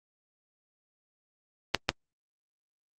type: clicks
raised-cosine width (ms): 0.2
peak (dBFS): -4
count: 2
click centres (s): 1.747 / 1.891
effects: Opus 32 kbps